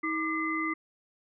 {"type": "tone cluster", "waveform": "sine", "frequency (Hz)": [319.4, 1190, 2044], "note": ["D#4", "D6", "C7"], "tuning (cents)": [45, 22, -41], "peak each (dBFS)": [-32, -33, -32], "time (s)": [0.03, 0.74], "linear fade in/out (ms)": 10, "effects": []}